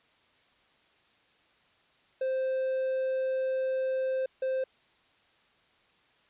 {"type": "tone bursts at uneven times", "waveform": "triangle", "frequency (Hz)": 523.3, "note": "C5", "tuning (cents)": 0, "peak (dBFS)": -25, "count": 2, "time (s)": [[2.21, 4.26], [4.42, 4.64]], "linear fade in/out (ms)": 5, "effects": ["white hiss -65 dBFS RMS until 6.29 s", "resampled to 8000 Hz"]}